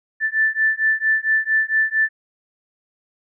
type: beating tone pair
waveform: sine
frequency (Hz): 1760 / 1764.4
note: A6 / A6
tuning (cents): 0 / +4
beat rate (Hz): 4.4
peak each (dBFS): -19 / -19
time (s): 0.2-2.09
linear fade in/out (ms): 50
effects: none